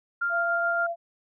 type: tone with tremolo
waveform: sine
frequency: 1396.9 Hz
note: F6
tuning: in tune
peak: -23 dBFS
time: 0.21-0.87 s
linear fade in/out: 10 ms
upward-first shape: sine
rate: 7 Hz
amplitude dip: 25%
type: tone with vibrato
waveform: sine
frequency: 680 Hz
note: F5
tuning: 46 cents flat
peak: -27 dBFS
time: 0.29-0.96 s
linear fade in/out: 50 ms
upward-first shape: triangle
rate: 18 Hz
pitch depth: 9 cents each way
effects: none